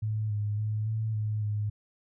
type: tone with pitch steps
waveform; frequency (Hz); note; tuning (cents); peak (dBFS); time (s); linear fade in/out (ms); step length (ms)
sine; 108 / 104.3 / 107.3 / 110.3 / 107 / 104.9; A2 / G#2 / A2 / A2 / A2 / G#2; -32 / +8 / -43 / +5 / -48 / +18; -27; 0.02-1.7; 10; 280
effects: none